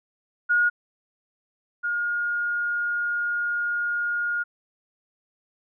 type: tone pair in turn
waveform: sine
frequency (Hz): 1438 / 1425.6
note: F#6 / F6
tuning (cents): -50 / +35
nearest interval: unison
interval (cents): 15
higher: first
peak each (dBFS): -17 / -23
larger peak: first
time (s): 0.49-0.7 / 1.83-4.44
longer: second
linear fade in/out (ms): 20
effects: none